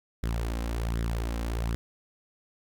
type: tone with flanger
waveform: sawtooth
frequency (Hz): 57.1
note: A#1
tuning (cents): -35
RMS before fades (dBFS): -30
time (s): 0.23-1.75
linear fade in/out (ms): 0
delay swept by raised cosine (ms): 0.55 to 3.85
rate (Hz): 1.3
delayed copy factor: +0.6
effects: none